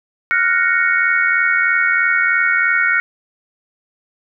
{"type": "chord", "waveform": "sine", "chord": "Gb major seventh", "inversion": "third", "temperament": "equal", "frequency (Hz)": [1396.9, 1480, 1864.7, 2217], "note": ["F6", "Gb6", "Bb6", "Db7"], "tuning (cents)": [0, 0, 0, 0], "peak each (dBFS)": -18, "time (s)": [0.31, 3], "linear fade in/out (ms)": 0, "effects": []}